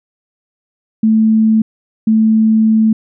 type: tone pair in turn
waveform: sine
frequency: 220 / 220 Hz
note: A3 / A3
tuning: 0 / 0 cents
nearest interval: unison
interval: 0 cents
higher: neither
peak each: -7 dBFS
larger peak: neither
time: 1.03-1.62 / 2.07-2.93 s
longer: second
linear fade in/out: 5 ms
effects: none